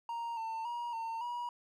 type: tone with pitch steps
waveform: triangle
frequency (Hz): 933 / 898 / 952 / 908 / 963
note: A#5 / A5 / A#5 / A#5 / B5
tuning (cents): +1 / +35 / +36 / -46 / -44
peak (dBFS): -34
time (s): 0.09-1.49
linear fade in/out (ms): 2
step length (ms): 280
effects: none